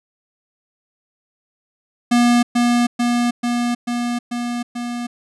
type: tone with echo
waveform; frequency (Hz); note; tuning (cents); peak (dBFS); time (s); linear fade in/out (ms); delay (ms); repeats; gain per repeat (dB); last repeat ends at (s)
square; 240.3; B3; -47; -12; 2.11-2.43; 10; 440; 6; -2; 5.07
effects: resampled to 24000 Hz